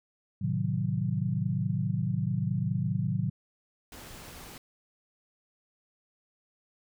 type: chord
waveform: sine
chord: A diminished seventh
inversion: none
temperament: equal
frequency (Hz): 110 / 130.81 / 155.56 / 185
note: A2 / C3 / Eb3 / Gb3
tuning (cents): 0 / 0 / 0 / 0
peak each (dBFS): -32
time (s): 0.41-3.3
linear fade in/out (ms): 10
type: noise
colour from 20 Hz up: pink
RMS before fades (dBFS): -46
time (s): 3.92-4.58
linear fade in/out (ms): 2
effects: none